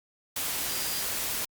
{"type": "tone in noise", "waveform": "sine", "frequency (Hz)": 4827, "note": "D8", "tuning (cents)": 47, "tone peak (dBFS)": -39, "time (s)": [0.69, 1.02], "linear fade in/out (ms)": 5, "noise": "white", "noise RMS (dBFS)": -31, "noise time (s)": [0.36, 1.45], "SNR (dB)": -11, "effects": ["Opus 48 kbps"]}